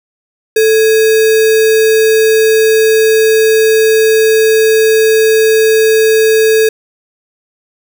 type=tone with sample-and-hold; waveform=sine; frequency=440 Hz; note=A4; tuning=in tune; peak=-5 dBFS; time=0.56-6.69 s; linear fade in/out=5 ms; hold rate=2100 Hz; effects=none